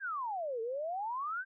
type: exponential two-way sweep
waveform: sine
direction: down then up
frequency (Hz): 1661.2 to 440 to 1593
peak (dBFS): -34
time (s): 0-1.45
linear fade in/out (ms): 50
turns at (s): 0.61
effects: none